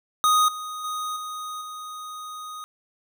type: tone with level steps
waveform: square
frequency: 1244.5 Hz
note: D#6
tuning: in tune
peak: -17 / -32 / -28 / -32 / -35 dBFS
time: 0.24-2.64 s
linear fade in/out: 0 ms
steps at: 0.48 / 0.84 / 1.16 / 1.61 s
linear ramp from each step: 5 ms
effects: none

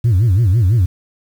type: tone with vibrato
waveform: sine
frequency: 103.83 Hz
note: G#2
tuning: in tune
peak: -7 dBFS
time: 0.04-0.86 s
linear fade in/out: 10 ms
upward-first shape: sine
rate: 6 Hz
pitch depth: 280 cents each way
effects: tanh soft clip ceiling -8 dBFS + 7-bit

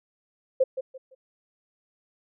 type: tone with echo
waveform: sine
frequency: 523.3 Hz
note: C5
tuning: in tune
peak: -16 dBFS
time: 0.6-0.64 s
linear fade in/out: 10 ms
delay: 170 ms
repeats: 3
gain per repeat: -11 dB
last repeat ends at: 1.15 s
effects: none

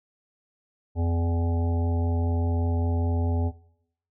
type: harmonic tone with a mistuned harmonic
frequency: 84 Hz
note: E2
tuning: 33 cents sharp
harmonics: 1 / 3 / 5 / 7 / 9 / 10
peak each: -22 / -32 / -36 / -39 / -41 / -42 dBFS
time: 0.95-3.52 s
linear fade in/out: 50 ms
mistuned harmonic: 1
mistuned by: +34 cents
effects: noise-tail reverb RT60 0.7 s tail -18 dB re dry

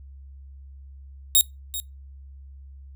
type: tone with echo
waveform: 5% pulse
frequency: 3748 Hz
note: A#7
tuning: 9 cents sharp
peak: -6 dBFS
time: 1.35-1.41 s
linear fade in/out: 0 ms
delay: 390 ms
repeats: 1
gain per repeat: -14 dB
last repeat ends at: 1.8 s
effects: noise-tail reverb RT60 0.2 s tail -23 dB re dry + added 68 Hz sine -41 dBFS peak until 2.95 s

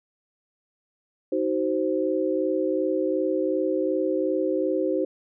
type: chord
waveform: sine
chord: C diminished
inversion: first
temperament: just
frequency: 314 / 376.7 / 523.3 Hz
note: Eb4 / Gb4 / C5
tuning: +16 / +31 / 0 cents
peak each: -26 dBFS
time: 1.32-5.05 s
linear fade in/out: 5 ms
effects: none

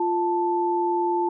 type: tone pair together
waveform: sine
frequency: 349.2 / 879.9 Hz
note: F4 / A5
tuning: 0 / 0 cents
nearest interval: octave + major third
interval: 1600 cents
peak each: -23 dBFS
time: 0-1.29 s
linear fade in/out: 5 ms
effects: none

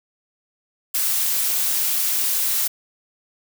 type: noise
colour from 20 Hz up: blue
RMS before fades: -21 dBFS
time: 0.94-2.68 s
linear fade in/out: 10 ms
effects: none

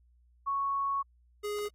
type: tone pair in turn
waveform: sine / square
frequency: 1108 / 415 Hz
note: C#6 / G#4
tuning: -1 / -1 cents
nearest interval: octave + perfect fourth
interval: 1700 cents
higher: first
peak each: -28 / -33 dBFS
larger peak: first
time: 0.46-1.03 / 1.43-1.69 s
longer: first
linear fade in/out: 20 ms
effects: added 60 Hz sine -61 dBFS peak until 1.74 s + AAC 48 kbps

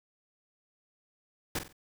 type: noise with echo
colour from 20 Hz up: pink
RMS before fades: -32 dBFS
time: 1.55-1.59 s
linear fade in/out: 5 ms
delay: 46 ms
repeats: 3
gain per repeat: -9 dB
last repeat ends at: 1.728 s
effects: none

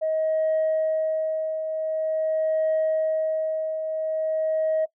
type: tone with tremolo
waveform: sine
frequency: 632 Hz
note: D#5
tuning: 27 cents sharp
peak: -18 dBFS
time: 0.01-4.86 s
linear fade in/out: 20 ms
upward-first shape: triangle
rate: 0.46 Hz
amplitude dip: 60%
effects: noise-tail reverb RT60 0.1 s tail -19 dB re dry + tanh soft clip ceiling -17 dBFS

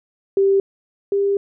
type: tone pair in turn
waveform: sine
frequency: 392 / 398.9 Hz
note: G4 / G4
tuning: 0 / +30 cents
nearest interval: unison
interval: 30 cents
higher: second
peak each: -12 / -15 dBFS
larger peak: first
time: 0.37-0.6 / 1.12-1.37 s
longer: second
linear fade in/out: 2 ms
effects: none

